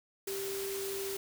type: tone in noise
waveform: sine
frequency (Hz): 392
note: G4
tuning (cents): 0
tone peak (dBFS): -36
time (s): 0.27-1.17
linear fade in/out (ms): 5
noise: white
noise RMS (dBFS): -41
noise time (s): 0.27-1.17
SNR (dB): +2
effects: none